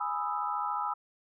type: chord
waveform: sine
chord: E major seventh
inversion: first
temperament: equal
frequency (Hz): 830.6 / 987.8 / 1244.5 / 1318.5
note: G#5 / B5 / D#6 / E6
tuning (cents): 0 / 0 / 0 / 0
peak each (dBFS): -35 / -35 / -36 / -35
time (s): 0-0.94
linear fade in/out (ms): 10
effects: none